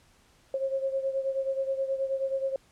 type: beating tone pair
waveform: sine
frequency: 536 / 545.4 Hz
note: C5 / C#5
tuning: +42 / -28 cents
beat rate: 9.4 Hz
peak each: -28 / -33 dBFS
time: 0.54-2.56 s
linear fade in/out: 2 ms
effects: pink hiss -62 dBFS RMS until 2.71 s + low-pass 10000 Hz 12 dB/octave